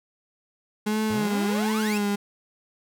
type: tone with vibrato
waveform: 35% pulse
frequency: 210 Hz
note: G#3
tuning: 19 cents sharp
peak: -21 dBFS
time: 0.86-2.16 s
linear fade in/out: 10 ms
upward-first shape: sine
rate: 1.4 Hz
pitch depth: 60 cents each way
type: exponential sweep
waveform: sawtooth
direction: up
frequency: 98 to 2790 Hz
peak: -28 dBFS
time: 1.1-1.98 s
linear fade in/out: 5 ms
effects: none